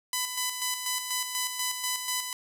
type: tone with tremolo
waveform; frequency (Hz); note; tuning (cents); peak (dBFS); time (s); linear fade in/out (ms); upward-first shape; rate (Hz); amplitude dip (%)
5% pulse; 1001; B5; +23; -15; 0.13-2.33; 2; square; 4.1; 50
effects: none